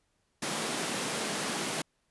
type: high-pass noise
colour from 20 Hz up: pink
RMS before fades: -33 dBFS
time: 0.42-1.82 s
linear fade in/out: 5 ms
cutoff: 170 Hz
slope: 24 dB/octave
effects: pink hiss -75 dBFS RMS until 2.1 s + resampled to 24000 Hz